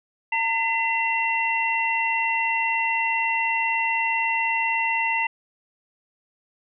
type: tone cluster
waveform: sine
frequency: 908 / 2023 / 2726 Hz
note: A#5 / B6 / F7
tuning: -46 / +41 / -43 cents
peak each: -25 dBFS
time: 0.32-5.27 s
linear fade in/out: 5 ms
effects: none